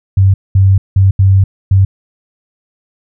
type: tone bursts at uneven times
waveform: sine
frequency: 96.5 Hz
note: G2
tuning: 27 cents flat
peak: -4 dBFS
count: 5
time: 0.17-0.34 / 0.55-0.78 / 0.96-1.11 / 1.19-1.44 / 1.71-1.85 s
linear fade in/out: 5 ms
effects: none